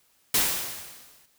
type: noise with exponential decay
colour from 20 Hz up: white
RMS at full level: -20 dBFS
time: 0.34-1.26 s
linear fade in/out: 5 ms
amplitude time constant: 200 ms
effects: white hiss -65 dBFS RMS until 1.38 s